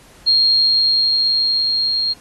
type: tone with level ramp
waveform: sine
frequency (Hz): 4237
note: C8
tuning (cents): +21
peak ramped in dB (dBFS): -10 to -16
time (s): 0.26-2.14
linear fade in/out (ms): 20
effects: pink hiss -47 dBFS RMS until 2.2 s + AAC 32 kbps